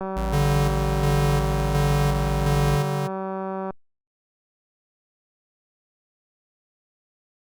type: click train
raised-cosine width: 1 ms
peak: -17 dBFS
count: 707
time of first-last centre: 0.01-3.706 s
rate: 191 Hz
type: tone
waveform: square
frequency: 54.5 Hz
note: A1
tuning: 16 cents flat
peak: -25 dBFS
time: 0.16-2.77 s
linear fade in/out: 10 ms
type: tone with tremolo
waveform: square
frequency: 144.1 Hz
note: D3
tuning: 33 cents flat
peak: -20 dBFS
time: 0.32-3.08 s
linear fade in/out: 20 ms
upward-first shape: square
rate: 1.4 Hz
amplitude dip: 45%
effects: Opus 48 kbps